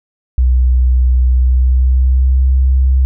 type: tone with pitch glide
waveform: sine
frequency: 62.7 to 65.32 Hz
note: B1 to C2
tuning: +27 to -2 cents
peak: -7 dBFS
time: 0.38-3.05 s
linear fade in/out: 0 ms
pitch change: +71 cents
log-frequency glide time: 1.32-2.52 s
effects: none